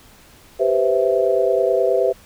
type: chord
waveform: sine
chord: C major seventh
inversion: second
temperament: equal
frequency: 392 / 493.9 / 523.3 / 659.3 Hz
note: G4 / B4 / C5 / E5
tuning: 0 / 0 / 0 / 0 cents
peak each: -20 dBFS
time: 0.59-2.13 s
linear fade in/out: 20 ms
effects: pink hiss -48 dBFS RMS until 2.25 s

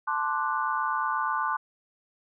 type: chord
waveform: sine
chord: D dominant seventh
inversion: second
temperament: equal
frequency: 880 / 1046.5 / 1174.7 / 1480 Hz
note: A5 / C6 / D6 / F#6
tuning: 0 / 0 / 0 / 0 cents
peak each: -31 / -30 / -30 / -32 dBFS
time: 0.07-1.57 s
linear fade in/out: 10 ms
effects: none

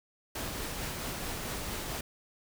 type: noise with tremolo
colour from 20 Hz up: pink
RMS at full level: -36 dBFS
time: 0.35-2.01 s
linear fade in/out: 5 ms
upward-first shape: triangle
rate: 4.5 Hz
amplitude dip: 25%
effects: none

